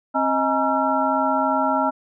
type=tone cluster; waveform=sine; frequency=266 / 628 / 841 / 944 / 1354 Hz; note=C4 / D#5 / G#5 / A#5 / E6; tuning=+29 / +16 / +22 / +22 / +46 cents; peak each=-24 dBFS; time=0.14-1.91 s; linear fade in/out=20 ms; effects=none